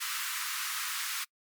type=high-pass noise; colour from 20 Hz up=pink; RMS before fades=-35 dBFS; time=0-1.25 s; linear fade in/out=20 ms; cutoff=1100 Hz; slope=48 dB/octave; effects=noise-tail reverb RT60 0.1 s tail -26 dB re dry + Opus 48 kbps

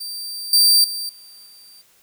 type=tone with level steps; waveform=sawtooth; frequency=4674 Hz; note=D8; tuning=9 cents flat; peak=-25 / -8 / -22 / -39 / -41 dBFS; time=0-1.82 s; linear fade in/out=10 ms; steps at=0.53 / 0.84 / 1.09 / 1.46 s; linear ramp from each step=2 ms; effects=white hiss -56 dBFS RMS until 2.02 s

